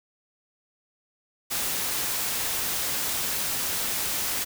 white noise, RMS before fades -28 dBFS, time 1.5-4.45 s, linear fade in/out 20 ms, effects none

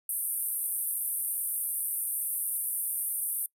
white band-pass noise, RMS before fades -32 dBFS, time 0.09-3.46 s, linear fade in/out 2 ms, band 8900 to 14000 Hz, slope 96 dB/octave, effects noise-tail reverb RT60 0.1 s tail -24 dB re dry

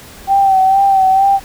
sine tone with vibrato, 774 Hz, G5, 22 cents flat, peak -7 dBFS, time 0.27-1.4 s, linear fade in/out 50 ms, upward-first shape sine, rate 2.2 Hz, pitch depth 39 cents each way, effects pink hiss -36 dBFS RMS until 1.44 s

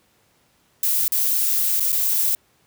violet noise with dropouts, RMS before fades -20 dBFS, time 0.83-2.35 s, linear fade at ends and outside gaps 1 ms, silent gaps 1.08-1.121 / 1.797-1.805 / 1.92-1.927 s, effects pink hiss -61 dBFS RMS until 2.66 s + high-pass 80 Hz 12 dB/octave

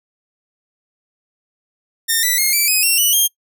5% pulse tone with pitch steps, 1822 / 1975.5 / 2142 / 2322 / 2518 / 2730 / 2960 / 3209 Hz, A#6 / B6 / C7 / D7 / D#7 / F7 / F#7 / G7, -40 / 0 / +40 / -20 / +20 / -40 / 0 / +40 cents, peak -4 dBFS, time 2.08-3.28 s, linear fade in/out 20 ms, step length 150 ms, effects noise-tail reverb RT60 0.1 s tail -24 dB re dry

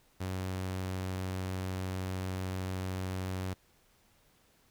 sawtooth tone, 93.3 Hz, F#2, 15 cents sharp, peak -30 dBFS, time 0.2-3.54 s, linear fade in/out 10 ms, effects pink hiss -67 dBFS RMS until 4.7 s

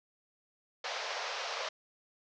pink band-pass noise, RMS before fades -38 dBFS, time 0.84-1.69 s, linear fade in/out 5 ms, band 490 to 5900 Hz, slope 48 dB/octave, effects none

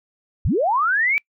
sine linear sweep, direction up, 41.2 to 2349 Hz, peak -16 dBFS, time 0.45-1.18 s, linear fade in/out 0 ms, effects noise-tail reverb RT60 0.1 s tail -26 dB re dry

